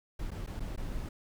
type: noise with dropouts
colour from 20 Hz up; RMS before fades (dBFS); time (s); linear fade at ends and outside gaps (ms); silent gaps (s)
brown; -37; 0.19-1.09; 5; 0.307-0.314 / 0.464-0.472 / 0.597-0.603 / 0.762-0.775
effects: none